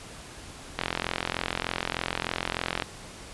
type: click train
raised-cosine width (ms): 0.3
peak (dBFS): -10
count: 89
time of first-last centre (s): 0.79-2.822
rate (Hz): 43.3
effects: pink hiss -44 dBFS RMS until 3.33 s + resampled to 24000 Hz